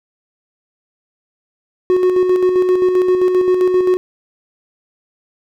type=tone with tremolo; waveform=triangle; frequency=366.4 Hz; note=F#4; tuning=17 cents flat; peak=-7 dBFS; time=1.9-3.97 s; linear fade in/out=0 ms; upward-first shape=square; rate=7.6 Hz; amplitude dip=40%; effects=none